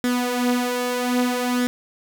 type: tone with flanger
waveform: sawtooth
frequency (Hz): 246.9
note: B3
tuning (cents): 0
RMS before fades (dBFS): -22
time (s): 0.04-1.67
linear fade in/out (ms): 0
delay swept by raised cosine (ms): 0.56 to 6.36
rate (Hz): 0.62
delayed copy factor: +0.6
effects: none